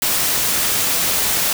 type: noise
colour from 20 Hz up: white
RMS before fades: -18 dBFS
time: 0.02-1.53 s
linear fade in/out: 2 ms
effects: none